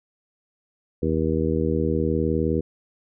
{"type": "harmonic tone", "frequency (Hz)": 79.5, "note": "D#2", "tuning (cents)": 38, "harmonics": [1, 2, 3, 4, 5, 6], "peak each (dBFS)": [-27, -27, -27, -27, -27, -27], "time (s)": [1.02, 2.61], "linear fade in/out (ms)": 10, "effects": []}